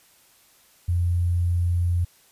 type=tone with sample-and-hold; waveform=sine; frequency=87.31 Hz; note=F2; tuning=in tune; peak=-19 dBFS; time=0.88-2.05 s; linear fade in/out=10 ms; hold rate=11025 Hz; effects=white hiss -57 dBFS RMS until 2.31 s + resampled to 32000 Hz